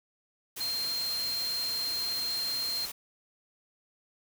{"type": "tone in noise", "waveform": "sine", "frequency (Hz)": 4186, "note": "C8", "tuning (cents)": 0, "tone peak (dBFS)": -30, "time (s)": [0.6, 2.86], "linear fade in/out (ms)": 10, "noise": "white", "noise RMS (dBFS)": -39, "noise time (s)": [0.56, 2.92], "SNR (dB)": 6, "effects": []}